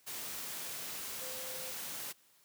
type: tone in noise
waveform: sine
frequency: 516 Hz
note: C5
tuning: 24 cents flat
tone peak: -48 dBFS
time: 1.2-1.72 s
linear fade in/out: 20 ms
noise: white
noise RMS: -42 dBFS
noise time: 0.06-2.13 s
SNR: -9 dB
effects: white hiss -67 dBFS RMS until 2.44 s + high-pass 100 Hz 12 dB/octave